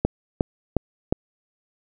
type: click train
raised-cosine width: 2 ms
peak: -5 dBFS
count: 4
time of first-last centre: 0.05-1.125 s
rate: 2.79 Hz
effects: none